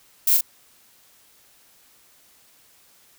violet noise with echo, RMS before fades -18 dBFS, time 0.27-0.37 s, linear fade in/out 5 ms, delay 40 ms, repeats 1, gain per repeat -3 dB, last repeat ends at 0.41 s, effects white hiss -56 dBFS RMS until 3.18 s

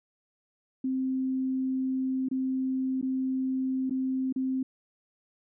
sine tone with dropouts, 261.6 Hz, C4, in tune, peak -26 dBFS, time 0.84-4.63 s, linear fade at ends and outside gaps 5 ms, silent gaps 2.287-2.312 / 3.014-3.026 / 3.897-3.907 / 4.326-4.36 s, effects none

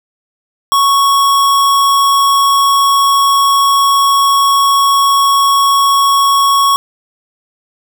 square tone, 1108.7 Hz, C#6, in tune, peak -8 dBFS, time 0.72-6.76 s, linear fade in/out 0 ms, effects none

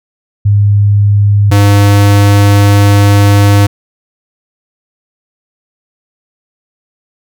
sine / square tone pair in turn, 102.2 / 101.32 Hz, G#2 / G#2, -27 / -42 cents, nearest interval unison, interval 15 cents, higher first, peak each -4 dBFS, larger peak neither, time 0.45-1.51 / 1.51-3.67 s, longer second, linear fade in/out 10 ms, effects none

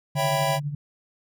square chord, C# half-diminished seventh, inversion none, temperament equal, 554.4 / 659.3 / 784 / 987.8 Hz, C#5 / E5 / G5 / B5, 0 / 0 / 0 / 0 cents, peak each -29 / -28 / -28 / -29 dBFS, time 0.15-0.6 s, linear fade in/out 50 ms
sine tone with tremolo, 145.4 Hz, D3, 17 cents flat, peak -23 dBFS, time 0.15-0.75 s, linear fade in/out 5 ms, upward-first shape triangle, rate 12 Hz, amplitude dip 75%
effects none

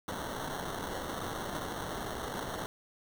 white noise with sample-and-hold, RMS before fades -38 dBFS, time 0.08-2.66 s, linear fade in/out 0 ms, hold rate 2450 Hz, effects none

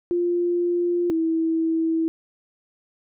sine tone pair in turn, 349.2 / 325.4 Hz, F4 / E4, 0 / -22 cents, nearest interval minor second, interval 122 cents, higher first, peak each -19 dBFS, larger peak neither, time 0.11-1.1 / 1.1-2.08 s, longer first, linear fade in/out 0 ms, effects none

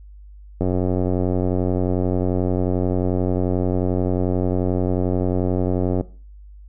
click train, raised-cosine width 2 ms, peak -8 dBFS, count 494, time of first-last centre 0.61-6.01 s, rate 91.3 Hz, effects noise-tail reverb RT60 0.4 s tail -19 dB re dry + added 50 Hz sine -39 dBFS peak until 6.68 s

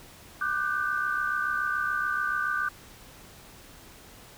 sine tone cluster, 1189 / 1481 / 1548 Hz, D6 / F#6 / G6, +21 / +1 / -22 cents, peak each -30 dBFS, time 0.41-2.69 s, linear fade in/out 5 ms, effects pink hiss -50 dBFS RMS until 4.37 s

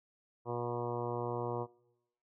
harmonic tone, 120.1 Hz, B2, 48 cents flat, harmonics 1 / 2 / 3 / 4 / 5 / 6 / 7 / 8 / 9 / 10, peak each -41 / -47 / -40 / -40 / -46 / -44 / -49 / -43 / -47 / -54 dBFS, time 0.45-1.67 s, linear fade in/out 50 ms, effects noise-tail reverb RT60 0.9 s tail -23 dB re dry

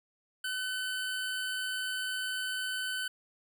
25% pulse tone, 1514 Hz, F#6, 39 cents sharp, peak -29 dBFS, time 0.44-3.08 s, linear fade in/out 5 ms, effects none

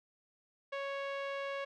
sawtooth tone with low-pass filter, 554.4 Hz, C#5, in tune, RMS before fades -39 dBFS, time 0.72-1.65 s, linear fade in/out 10 ms, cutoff 2700 Hz, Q 1.3, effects none

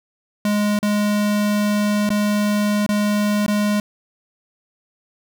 square tone with dropouts, 207.7 Hz, G#3, in tune, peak -17 dBFS, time 0.45-3.8 s, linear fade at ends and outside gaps 2 ms, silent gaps 0.79-0.828 / 2.092-2.103 / 2.864-2.89 / 3.464-3.48 s, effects 9-bit

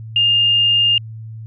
sine tone, 2818 Hz, F7, 15 cents sharp, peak -11 dBFS, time 0.16-0.98 s, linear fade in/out 2 ms, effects added 111 Hz sine -29 dBFS peak until 1.46 s

